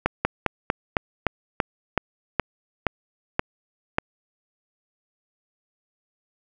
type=slowing click train; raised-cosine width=0.5 ms; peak=-4 dBFS; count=12; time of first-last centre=0.06-3.984 s; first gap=190 ms; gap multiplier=1.12; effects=none